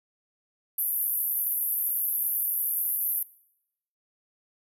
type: band-pass noise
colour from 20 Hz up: white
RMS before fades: -28 dBFS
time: 0.78-3.23 s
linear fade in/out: 5 ms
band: 11000 to 14000 Hz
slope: 96 dB/octave
effects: noise-tail reverb RT60 0.8 s tail -21 dB re dry